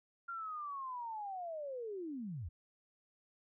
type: linear sweep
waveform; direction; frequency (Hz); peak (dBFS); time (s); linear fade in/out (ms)
sine; down; 1396.9 to 68; -40; 0.28-2.49; 10
effects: none